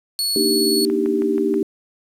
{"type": "tone", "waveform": "sawtooth", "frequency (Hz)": 4393, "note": "C#8", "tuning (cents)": -16, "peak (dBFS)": -16, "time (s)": [0.19, 0.85], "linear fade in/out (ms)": 0}
{"type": "chord", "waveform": "sine", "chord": "Eb major seventh", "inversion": "second", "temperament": "equal with one note detuned", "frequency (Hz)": [233.1, 292.1, 311.1, 392], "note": ["Bb3", "D4", "Eb4", "G4"], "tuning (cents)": [0, -9, 0, 0], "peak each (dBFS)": [-24, -25, -22, -19], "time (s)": [0.36, 1.63], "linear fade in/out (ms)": 2}
{"type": "click train", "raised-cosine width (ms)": 0.5, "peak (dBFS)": -21, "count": 5, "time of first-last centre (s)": [0.9, 1.541], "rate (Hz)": 6.24}
{"effects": ["resampled to 32000 Hz", "8-bit"]}